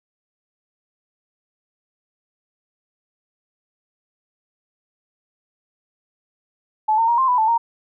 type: tone with pitch steps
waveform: sine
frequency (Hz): 863 / 910 / 943 / 1051 / 991 / 878 / 929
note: A5 / A#5 / A#5 / C6 / B5 / A5 / A#5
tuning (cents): -34 / -42 / +20 / +7 / +6 / -4 / -6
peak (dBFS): -14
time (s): 6.88-7.58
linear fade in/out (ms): 10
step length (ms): 100
effects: none